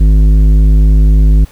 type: tone with tanh clipping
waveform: sine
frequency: 51.91 Hz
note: G#1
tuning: in tune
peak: -5 dBFS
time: 0-1.45 s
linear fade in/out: 10 ms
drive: 11 dB
effects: pink hiss -42 dBFS RMS until 1.51 s